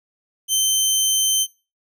15% pulse tone, 3100 Hz, G7, 20 cents flat, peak -9 dBFS, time 0.48-1.47 s, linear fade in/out 50 ms, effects noise-tail reverb RT60 0.3 s tail -21 dB re dry

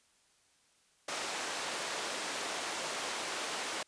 pink band-pass noise, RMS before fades -38 dBFS, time 1.08-3.83 s, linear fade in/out 5 ms, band 490 to 9000 Hz, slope 12 dB/octave, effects white hiss -69 dBFS RMS until 3.87 s + resampled to 22050 Hz

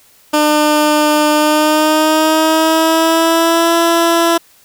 15% pulse tone with pitch glide, 301 to 335.9 Hz, D4 to E4, +43 to +33 cents, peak -3 dBFS, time 0.33-4.38 s, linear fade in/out 10 ms, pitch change +190 cents, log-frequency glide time 1.31-3.75 s, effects white hiss -48 dBFS RMS until 4.64 s

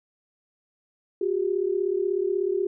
sine tone pair together, 363.6 / 400 Hz, F#4 / G4, -30 / +35 cents, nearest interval major second, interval 165 cents, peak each -25 dBFS, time 1.21-2.67 s, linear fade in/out 5 ms, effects none

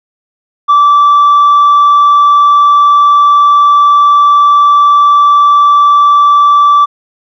triangle tone with tanh clipping, 1162 Hz, D6, 19 cents flat, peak -3 dBFS, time 0.68-6.86 s, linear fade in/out 20 ms, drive 6 dB, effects none

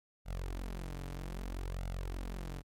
sawtooth tone with flanger, 45.17 Hz, F#1, 41 cents flat, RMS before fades -40 dBFS, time 0.25-2.63 s, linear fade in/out 50 ms, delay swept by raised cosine 1.4 to 7 ms, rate 0.62 Hz, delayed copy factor +0.7, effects MP3 64 kbps

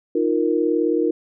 sine chord, Eb suspended second, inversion none, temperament just, 311.1 / 350 / 466.7 Hz, Eb4 / F4 / Bb4, 0 / +4 / +2 cents, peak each -21 dBFS, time 0.15-1.11 s, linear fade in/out 5 ms, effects none

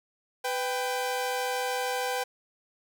sawtooth tone pair together, 500 / 786.6 Hz, B4 / G5, +21 / +6 cents, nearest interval minor sixth, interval 785 cents, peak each -27 dBFS, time 0.44-2.24 s, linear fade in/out 10 ms, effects 9-bit

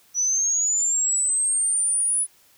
sine linear sweep, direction up, 5860 to 10000 Hz, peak -19 dBFS, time 0.14-2.27 s, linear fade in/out 50 ms, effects white hiss -57 dBFS RMS until 2.57 s

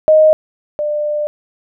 sine tone pair in turn, 622.3 / 596.6 Hz, D#5 / D5, 0 / +27 cents, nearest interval minor second, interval 73 cents, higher first, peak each -5 / -15 dBFS, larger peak first, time 0.08-0.33 / 0.79-1.27 s, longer second, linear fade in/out 0 ms, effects none

